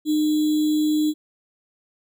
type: tone with sample-and-hold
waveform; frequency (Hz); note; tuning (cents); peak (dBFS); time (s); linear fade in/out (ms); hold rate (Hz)
sine; 304.9; D#4; -35; -17; 0.05-1.14; 50; 3675
effects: none